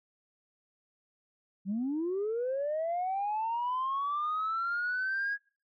sine linear sweep, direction up, 182.7 to 1661.2 Hz, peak -28 dBFS, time 1.65-5.38 s, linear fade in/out 50 ms, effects noise-tail reverb RT60 0.4 s tail -25 dB re dry + tanh soft clip ceiling -26 dBFS

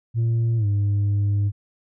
sine tone with pitch glide, 115.3 to 101.54 Hz, A#2 to G#2, -19 to -39 cents, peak -15 dBFS, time 0.14-1.52 s, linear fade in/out 50 ms, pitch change -220 cents, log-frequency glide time 0.57-0.66 s, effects tanh soft clip ceiling -17 dBFS

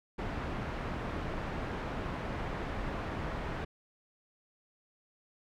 pink low-pass noise, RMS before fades -37 dBFS, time 0.18-3.65 s, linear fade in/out 10 ms, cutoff 1800 Hz, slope 12 dB/octave, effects none

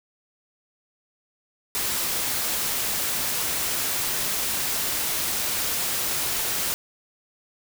white noise, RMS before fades -26 dBFS, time 1.75-6.74 s, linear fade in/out 0 ms, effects none

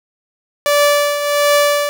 sawtooth tone with tremolo, 581 Hz, D5, 19 cents flat, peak -5 dBFS, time 0.66-1.89 s, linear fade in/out 0 ms, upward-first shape triangle, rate 1.4 Hz, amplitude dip 65%, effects none

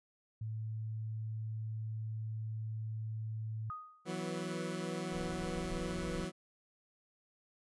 sine tone, 110 Hz, A2, in tune, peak -37 dBFS, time 0.41-3.7 s, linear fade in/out 5 ms
sine tone with exponential decay, 1244.5 Hz, D#6, in tune, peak -37 dBFS, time 3.7-4.15 s, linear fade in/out 1 ms, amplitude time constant 97 ms
20% pulse chord, E suspended second, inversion none, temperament equal with one note detuned, 163.49 / 185 / 246.9 Hz, E3 / F#3 / B3, -14 / 0 / 0 cents, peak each -36 / -35 / -41 dBFS, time 4.05-6.32 s, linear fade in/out 50 ms
brown noise, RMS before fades -45 dBFS, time 5.12-6.25 s, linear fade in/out 5 ms
effects resampled to 24000 Hz

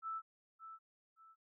sine tone with echo, 1318.5 Hz, E6, in tune, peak -39 dBFS, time 0.02-0.22 s, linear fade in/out 50 ms, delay 570 ms, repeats 2, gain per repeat -10 dB, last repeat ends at 1.36 s, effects none

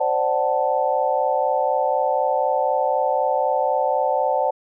sine chord, D dominant seventh, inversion third, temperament equal with one note detuned, 523.3 / 587.3 / 747.7 / 880 Hz, C5 / D5 / F#5 / A5, 0 / 0 / +18 / 0 cents, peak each -23 dBFS, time 0-4.51 s, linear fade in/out 10 ms, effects none

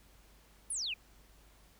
sine exponential sweep, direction down, 11000 to 2380 Hz, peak -34 dBFS, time 0.7-0.94 s, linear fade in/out 5 ms, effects added 50 Hz sine -62 dBFS peak until 1.79 s + pink hiss -64 dBFS RMS until 1.79 s

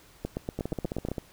two click trains, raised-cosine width 2 ms, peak -17 / -18 dBFS, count 8 / 10, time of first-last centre 0.25-1.086 / 0.59-1.182 s, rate 8.37 / 15.2 Hz, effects pink hiss -56 dBFS RMS until 1.32 s

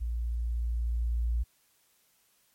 sine tone with level ramp, 58.2 Hz, A#1, 2 cents flat, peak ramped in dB -29 to -25 dBFS, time 0-1.44 s, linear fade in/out 20 ms, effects white hiss -68 dBFS RMS until 2.54 s + MP3 64 kbps

